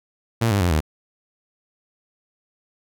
sawtooth tone with pitch steps, 115.2 / 100.87 / 88.32 / 77.33 Hz, A#2 / G2 / F2 / D#2, -20 / +50 / +20 / -10 cents, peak -13 dBFS, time 0.41-0.806 s, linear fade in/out 10 ms, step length 99 ms, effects none

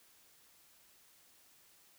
silence, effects white hiss -65 dBFS RMS until 1.98 s

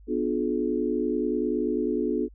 sine chord, B diminished seventh, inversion none, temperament just, 246.9 / 296.3 / 355.6 / 426.7 Hz, B3 / D4 / F4 / Ab4, 0 / +15 / +31 / +47 cents, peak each -29 dBFS, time 0.07-2.29 s, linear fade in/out 50 ms, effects added 50 Hz sine -47 dBFS peak until 2.34 s

